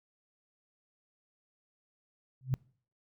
sine tone with exponential growth, 130 Hz, C3, 11 cents flat, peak -22 dBFS, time 2.41-2.54 s, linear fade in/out 0 ms, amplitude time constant 28 ms, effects noise-tail reverb RT60 0.5 s tail -25 dB re dry

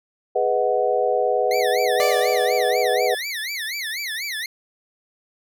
sine chord, G# minor seventh, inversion none, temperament equal with one note detuned, 415.3 / 493.9 / 631.3 / 740 Hz, G#4 / B4 / D#5 / F#5, 0 / 0 / +25 / 0 cents, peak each -24 / -21 / -24 / -23 dBFS, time 0.35-3.15 s, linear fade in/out 10 ms
25% pulse tone with vibrato, 2000 Hz, B6, 21 cents sharp, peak -22 dBFS, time 1.51-4.46 s, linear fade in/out 2 ms, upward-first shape sine, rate 4.1 Hz, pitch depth 270 cents each way
sawtooth tone with exponential decay, 587.3 Hz, D5, in tune, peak -16 dBFS, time 2-3.25 s, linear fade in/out 0 ms, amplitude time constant 270 ms
effects none

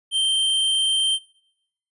square tone, 3136 Hz, G7, in tune, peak -19 dBFS, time 0.11-1.19 s, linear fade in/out 50 ms, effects noise-tail reverb RT60 0.8 s tail -21 dB re dry + resampled to 24000 Hz

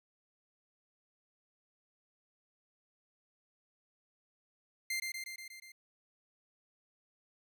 sawtooth tone with echo, 2093 Hz, C7, in tune, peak -30 dBFS, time 4.9-5 s, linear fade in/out 5 ms, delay 120 ms, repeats 6, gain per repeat -3 dB, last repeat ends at 5.72 s, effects none

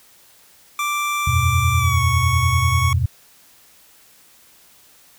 25% pulse tone with pitch glide, 1174.7 to 1108.8 Hz, D6 to C#6, 0 to 0 cents, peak -16 dBFS, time 0.79-2.93 s, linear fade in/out 2 ms, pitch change -100 cents, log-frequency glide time 1.77-2 s
sine chord, E suspended second, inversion none, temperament equal, 82.41 / 92.5 / 123.47 Hz, E2 / F#2 / B2, 0 / 0 / 0 cents, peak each -20 dBFS, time 1.27-3.06 s, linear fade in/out 5 ms
effects white hiss -51 dBFS RMS until 5.18 s

